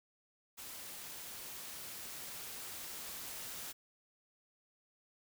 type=noise with level ramp; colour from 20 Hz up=white; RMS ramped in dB=-48 to -45 dBFS; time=0.57-3.73 s; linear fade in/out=20 ms; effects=none